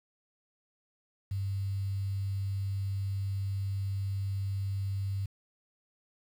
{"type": "tone with quantisation", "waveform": "sine", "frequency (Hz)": 98, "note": "G2", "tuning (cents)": 0, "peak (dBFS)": -30, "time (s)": [1.31, 5.26], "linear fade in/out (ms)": 5, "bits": 9, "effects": []}